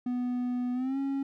triangle tone with pitch glide, 247.1 to 274.2 Hz, B3 to C#4, +1 to -19 cents, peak -26 dBFS, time 0.06-1.23 s, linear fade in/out 5 ms, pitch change +180 cents, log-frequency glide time 0.73-0.98 s, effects none

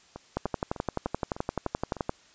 two click trains, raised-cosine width 1 ms, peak -13 / -24 dBFS, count 21 / 7, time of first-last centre 0.37-2.094 / 0.16-1.967 s, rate 11.6 / 3.32 Hz, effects white hiss -58 dBFS RMS until 2.34 s + resampled to 16000 Hz

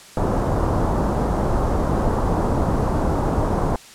pink low-pass noise, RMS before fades -20 dBFS, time 0.17-3.76 s, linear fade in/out 2 ms, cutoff 1100 Hz, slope 24 dB/octave, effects white hiss -43 dBFS RMS until 3.94 s + low-pass 9000 Hz 12 dB/octave

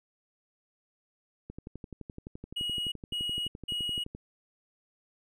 click train, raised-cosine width 3 ms, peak -28 dBFS, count 32, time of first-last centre 1.5-4.15 s, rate 11.7 Hz
triangle tone bursts, 2900 Hz, F#7, 35 cents flat, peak -29 dBFS, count 3, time 2.56-4.04 s, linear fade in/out 10 ms, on 360 ms, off 200 ms
effects none

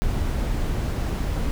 brown noise, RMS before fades -24 dBFS, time 0.02-1.51 s, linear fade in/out 0 ms, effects none

